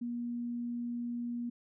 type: tone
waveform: sine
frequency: 239 Hz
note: A#3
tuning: 43 cents sharp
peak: -34 dBFS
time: 0.01-1.5 s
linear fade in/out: 10 ms
effects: none